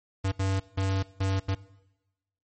square tone bursts at uneven times, 96.3 Hz, G2, 30 cents flat, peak -25 dBFS, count 5, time 0.24-0.32 / 0.39-0.6 / 0.77-1.03 / 1.2-1.4 / 1.48-1.55 s, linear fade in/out 10 ms, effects noise-tail reverb RT60 1.0 s tail -20 dB re dry + MP3 32 kbps

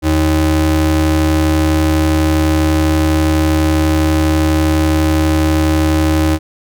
square ring-modulated tone, 116.54 Hz, A#2, in tune, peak -8 dBFS, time 0.02-6.39 s, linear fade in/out 50 ms, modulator 197 Hz, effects none

